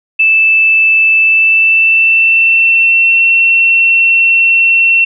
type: tone with pitch glide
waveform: sine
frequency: 2637 to 2710 Hz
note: E7 to E7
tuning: 0 to +47 cents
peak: -5 dBFS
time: 0.19-5.05 s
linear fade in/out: 10 ms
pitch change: +47 cents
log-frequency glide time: 1.19-3.25 s
effects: none